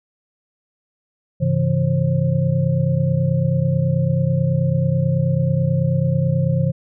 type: tone cluster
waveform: sine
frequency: 100.1 / 135.6 / 164.8 / 534 Hz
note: G2 / C#3 / E3 / C5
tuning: +37 / -38 / 0 / +35 cents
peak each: -25 / -18 / -19 / -26 dBFS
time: 1.4-6.72 s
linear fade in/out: 20 ms
effects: none